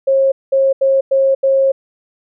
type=tone bursts at uneven times; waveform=sine; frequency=540 Hz; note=C#5; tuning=45 cents flat; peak=-9 dBFS; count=5; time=0.07-0.32 / 0.52-0.73 / 0.81-1.01 / 1.11-1.35 / 1.43-1.72 s; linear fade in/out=10 ms; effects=none